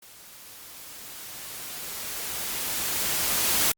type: noise with level ramp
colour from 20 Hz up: white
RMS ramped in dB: -49 to -22 dBFS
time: 0.02-3.72 s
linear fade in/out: 5 ms
effects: Opus 48 kbps